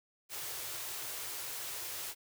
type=band-stop noise; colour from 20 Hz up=white; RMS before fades=-41 dBFS; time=0.29-2.15 s; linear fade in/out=50 ms; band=150 to 300 Hz; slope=96 dB/octave; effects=high-pass 80 Hz 12 dB/octave